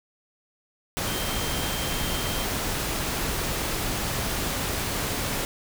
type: tone in noise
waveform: sine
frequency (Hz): 3161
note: G7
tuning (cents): +14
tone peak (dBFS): -36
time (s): 1.07-2.45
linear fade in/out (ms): 0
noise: pink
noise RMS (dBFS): -28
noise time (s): 0.97-5.45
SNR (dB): -11
effects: none